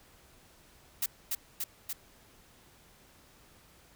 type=noise with echo; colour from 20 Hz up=blue; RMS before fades=-30 dBFS; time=1.02-1.06 s; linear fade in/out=5 ms; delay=290 ms; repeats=3; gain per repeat=-2 dB; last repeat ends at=1.93 s; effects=pink hiss -60 dBFS RMS until 3.95 s